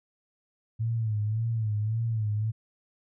sine tone with vibrato, 110 Hz, A2, in tune, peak -25 dBFS, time 0.79-2.52 s, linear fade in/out 20 ms, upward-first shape sine, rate 1.8 Hz, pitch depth 84 cents each way, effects none

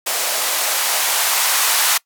violet noise with band-pass filter sweep, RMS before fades -18 dBFS, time 0.06-1.98 s, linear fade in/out 10 ms, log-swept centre 530 to 970 Hz, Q 1.4, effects noise-tail reverb RT60 0.1 s tail -23 dB re dry

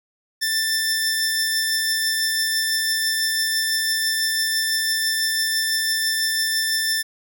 sawtooth tone pair together, 1775 / 5319 Hz, A6 / E8, +15 / +15 cents, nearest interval octave + perfect fifth, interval 1900 cents, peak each -19 / -20 dBFS, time 0.41-7.03 s, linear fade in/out 20 ms, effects none

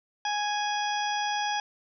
harmonic tone, 830.6 Hz, G#5, in tune, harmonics 1 / 2 / 3 / 4 / 6 / 7, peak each -28 / -34 / -39 / -36 / -39 / -42 dBFS, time 0.25-1.6 s, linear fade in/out 2 ms, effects none

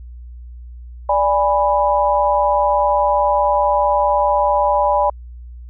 sine chord, G# diminished, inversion second, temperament equal with one note detuned, 587.3 / 823 / 987.8 Hz, D5 / G#5 / B5, 0 / -16 / 0 cents, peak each -17 dBFS, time 1.09-5.1 s, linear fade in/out 5 ms, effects added 60 Hz sine -32 dBFS peak until 5.69 s

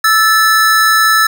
square tone pair together, 1318.5 / 1743.8 Hz, E6 / A6, 0 / -16 cents, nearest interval perfect fourth, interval 484 cents, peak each -11 dBFS, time 0.04-1.27 s, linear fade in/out 5 ms, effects none

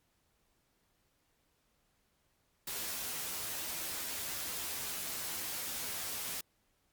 white noise with comb filter, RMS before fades -39 dBFS, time 2.67-6.41 s, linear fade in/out 5 ms, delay 12 ms, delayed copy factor +0.6, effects pink hiss -75 dBFS RMS until 6.92 s + MP3 96 kbps

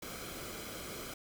pink noise with comb filter, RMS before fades -44 dBFS, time 0.02-1.14 s, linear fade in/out 5 ms, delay 1.1 ms, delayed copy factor -0.55, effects none

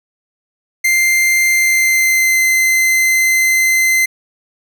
45% pulse tone with pitch glide, 2093 to 2067 Hz, C7 to C7, 0 to -22 cents, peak -10 dBFS, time 0.84-4.06 s, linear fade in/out 10 ms, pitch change -22 cents, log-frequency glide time 1.48-2.44 s, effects none

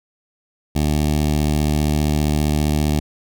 15% pulse tone with notch filter, 75.1 Hz, D2, 39 cents sharp, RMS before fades -18 dBFS, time 0.75-3 s, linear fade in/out 10 ms, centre 1400 Hz, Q 0.85, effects none

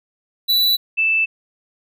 square / sine tone pair in turn, 3957 / 2641 Hz, B7 / E7, +3 / +3 cents, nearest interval perfect fifth, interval 700 cents, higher first, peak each -14 / -14 dBFS, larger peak neither, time 0.48-0.77 / 0.97-1.26 s, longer neither, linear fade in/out 20 ms, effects none

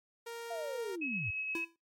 sawtooth tone, 465.9 Hz, A#4, 1 cent flat, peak -37 dBFS, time 0.26-0.96 s, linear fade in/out 10 ms
sine linear sweep, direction down, 704 to 82.41 Hz, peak -37 dBFS, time 0.5-1.31 s, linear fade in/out 10 ms
sine tone with tremolo, 2567 Hz, E7, 47 cents flat, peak -34 dBFS, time 1.01-1.65 s, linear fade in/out 10 ms, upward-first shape sine, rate 8.5 Hz, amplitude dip 30%
square tone with exponential decay, 333.9 Hz, E4, 22 cents sharp, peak -34 dBFS, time 1.55-1.76 s, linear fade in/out 2 ms, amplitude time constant 45 ms
effects noise-tail reverb RT60 0.2 s tail -22 dB re dry + MP3 64 kbps

